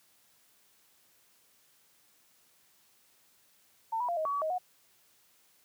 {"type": "tone with pitch steps", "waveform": "sine", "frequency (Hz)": [901, 977, 692, 629, 1129, 1139, 629, 729], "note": ["A5", "B5", "F5", "D#5", "C#6", "C#6", "D#5", "F#5"], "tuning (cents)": [41, -19, -16, 19, 31, 47, 19, -26], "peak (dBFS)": -29, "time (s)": [3.92, 4.584], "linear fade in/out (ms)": 10, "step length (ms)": 83, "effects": ["white hiss -66 dBFS RMS until 5.64 s", "high-pass 80 Hz 12 dB/octave"]}